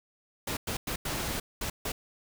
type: noise bursts at uneven times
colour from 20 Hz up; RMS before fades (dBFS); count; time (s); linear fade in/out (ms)
pink; -33; 6; 0.47-0.57 / 0.67-0.77 / 0.87-0.96 / 1.05-1.4 / 1.61-1.7 / 1.85-1.92; 5
effects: none